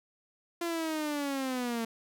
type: linear sweep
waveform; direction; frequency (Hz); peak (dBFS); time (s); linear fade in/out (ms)
sawtooth; down; 344.5 to 225.1; -27; 0.61-1.85; 5
effects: none